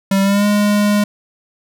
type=tone with pitch glide; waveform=square; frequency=195.1 to 206.6 Hz; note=G3 to G#3; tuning=-8 to -9 cents; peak=-12 dBFS; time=0.11-1.04 s; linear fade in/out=5 ms; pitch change=+99 cents; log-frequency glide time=0.22-0.46 s; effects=none